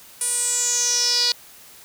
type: tone with band-pass filter sweep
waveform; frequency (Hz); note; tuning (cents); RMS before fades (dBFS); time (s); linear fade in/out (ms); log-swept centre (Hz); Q
sawtooth; 485.4; B4; -30; -21; 0.21-1.32; 2; 9500 to 4500; 7.6
effects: white hiss -46 dBFS RMS until 1.84 s